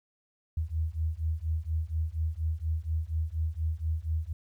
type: beating tone pair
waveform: sine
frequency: 77.78 / 81.98 Hz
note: D#2 / E2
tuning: 0 / -9 cents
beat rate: 4.2 Hz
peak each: -31 / -31 dBFS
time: 0.57-4.33 s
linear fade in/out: 5 ms
effects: 11-bit